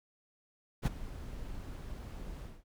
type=noise with ADSR envelope; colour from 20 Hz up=brown; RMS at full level=-26 dBFS; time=0.82-2.64 s; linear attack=47 ms; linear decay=18 ms; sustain=-17 dB; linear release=220 ms; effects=none

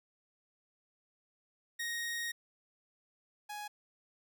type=tone pair in turn; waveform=sawtooth; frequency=1871 / 833.4 Hz; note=A#6 / G#5; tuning=+6 / +6 cents; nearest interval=octave + major second; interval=1400 cents; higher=first; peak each=-32 / -37 dBFS; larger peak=first; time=1.79-2.32 / 3.49-3.68 s; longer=first; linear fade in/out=10 ms; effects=none

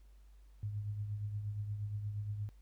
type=tone with tremolo; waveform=sine; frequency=103.83 Hz; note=G#2; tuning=in tune; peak=-34 dBFS; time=0.63-2.49 s; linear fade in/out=0 ms; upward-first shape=triangle; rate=8.5 Hz; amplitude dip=55%; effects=added 50 Hz sine -56 dBFS peak until 2.61 s + pink hiss -75 dBFS RMS until 2.61 s

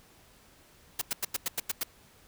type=noise bursts; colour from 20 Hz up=white; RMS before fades=-30 dBFS; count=8; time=0.99-1.834 s; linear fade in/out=5 ms; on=25 ms; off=92 ms; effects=pink hiss -59 dBFS RMS until 2.27 s

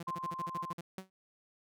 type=tone bursts; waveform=sawtooth; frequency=170 Hz; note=F3; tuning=46 cents flat; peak=-36 dBFS; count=11; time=0-0.81 s; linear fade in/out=5 ms; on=30 ms; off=48 ms
type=tone with tremolo; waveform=sine; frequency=1046.5 Hz; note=C6; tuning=in tune; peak=-35 dBFS; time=0.07-0.73 s; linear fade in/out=5 ms; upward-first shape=square; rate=6.3 Hz; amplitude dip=40%
type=tone with exponential decay; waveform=sawtooth; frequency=188.9 Hz; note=F#3; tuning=36 cents sharp; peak=-33 dBFS; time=0.98-1.1 s; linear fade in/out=2 ms; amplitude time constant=24 ms
effects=none

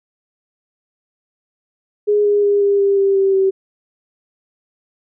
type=tone with pitch steps; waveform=sine; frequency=415.3 / 410.8 / 406.3 / 401.8 / 397.5 / 393.1 / 388.8 / 384.6 Hz; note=G#4 / G#4 / G#4 / G4 / G4 / G4 / G4 / G4; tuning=0 / -19 / -38 / +43 / +24 / +5 / -14 / -33 cents; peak=-11 dBFS; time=2.07-3.51 s; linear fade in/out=20 ms; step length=180 ms; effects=none

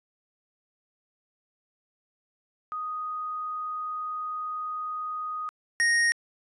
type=tone pair in turn; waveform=sine / square; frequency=1244.5 / 1864.6 Hz; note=D#6 / A#6; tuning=0 / 0 cents; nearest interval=perfect fifth; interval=700 cents; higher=second; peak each=-30 / -21 dBFS; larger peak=second; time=2.72-5.49 / 5.8-6.12 s; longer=first; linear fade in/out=0 ms; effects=resampled to 24000 Hz

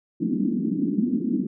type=band-pass noise; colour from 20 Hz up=pink; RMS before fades=-24 dBFS; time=0.2-1.47 s; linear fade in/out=10 ms; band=190 to 310 Hz; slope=48 dB/octave; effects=none

